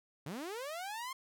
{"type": "linear sweep", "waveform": "sawtooth", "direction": "up", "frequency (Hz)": [129.2, 1073], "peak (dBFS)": -36, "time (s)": [0.26, 1.13], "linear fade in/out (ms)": 5, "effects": []}